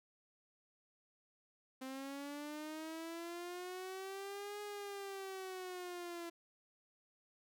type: linear two-way sweep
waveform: sawtooth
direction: up then down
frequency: 259.9 to 415.3 to 337.5 Hz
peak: -40 dBFS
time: 1.81-6.3 s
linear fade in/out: 10 ms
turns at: 4.61 s
effects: none